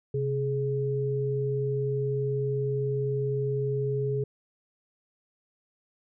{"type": "tone pair together", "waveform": "sine", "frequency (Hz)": [132.1, 419.7], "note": ["C3", "G#4"], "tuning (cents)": [17, 18], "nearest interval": "octave + minor sixth", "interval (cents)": 2001, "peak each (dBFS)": [-28, -28], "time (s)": [0.14, 4.24], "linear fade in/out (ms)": 5, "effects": []}